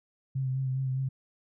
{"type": "tone with vibrato", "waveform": "sine", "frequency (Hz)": 131.8, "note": "C3", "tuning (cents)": 13, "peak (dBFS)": -27, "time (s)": [0.35, 1.09], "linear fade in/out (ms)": 10, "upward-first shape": "sine", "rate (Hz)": 4.9, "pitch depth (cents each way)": 29, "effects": []}